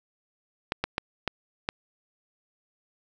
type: clicks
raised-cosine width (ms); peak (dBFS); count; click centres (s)
0.3; -10; 5; 0.721 / 0.84 / 0.981 / 1.277 / 1.689
effects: none